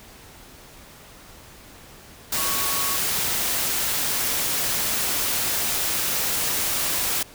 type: tone in noise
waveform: sine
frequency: 1114 Hz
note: C#6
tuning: 8 cents sharp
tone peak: -31 dBFS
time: 2.37-2.97 s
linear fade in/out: 5 ms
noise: white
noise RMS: -24 dBFS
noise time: 2.32-7.23 s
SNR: -10 dB
effects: pink hiss -46 dBFS RMS until 7.34 s